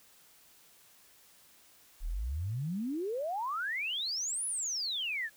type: exponential two-way sweep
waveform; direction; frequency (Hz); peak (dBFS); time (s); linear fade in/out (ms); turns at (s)
sine; up then down; 33 to 10548 to 1660; -32; 2-5.3; 50; 4.46
effects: white hiss -61 dBFS RMS until 5.36 s